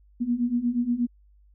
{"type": "beating tone pair", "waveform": "sine", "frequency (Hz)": [235.9, 244.3], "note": ["A#3", "B3"], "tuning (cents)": [21, -19], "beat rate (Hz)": 8.4, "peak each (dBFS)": [-27, -24], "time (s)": [0.2, 1.07], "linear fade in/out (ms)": 20, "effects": ["added 50 Hz sine -54 dBFS peak until 1.54 s"]}